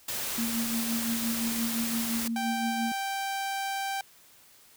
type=noise; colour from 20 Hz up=white; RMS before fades=-33 dBFS; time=0.08-2.28 s; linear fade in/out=5 ms
type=tone with tremolo; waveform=sine; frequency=230.1 Hz; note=A#3; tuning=22 cents flat; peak=-27 dBFS; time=0.38-2.92 s; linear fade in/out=2 ms; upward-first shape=sine; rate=5.8 Hz; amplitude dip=50%
type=tone; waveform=sawtooth; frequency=783 Hz; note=G5; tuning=2 cents flat; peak=-26 dBFS; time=2.36-4.01 s; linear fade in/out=2 ms
effects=white hiss -57 dBFS RMS until 4.76 s